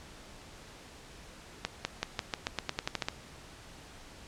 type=accelerating click train; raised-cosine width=0.2 ms; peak=-13 dBFS; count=13; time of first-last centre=1.65-3.085 s; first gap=200 ms; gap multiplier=0.9; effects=pink hiss -51 dBFS RMS until 4.27 s + low-pass 8000 Hz 12 dB/octave